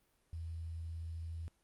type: tone with quantisation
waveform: sine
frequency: 82.41 Hz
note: E2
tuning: in tune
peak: -40 dBFS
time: 0.33-1.48 s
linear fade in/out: 0 ms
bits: 11
effects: pink hiss -75 dBFS RMS until 1.63 s + Opus 32 kbps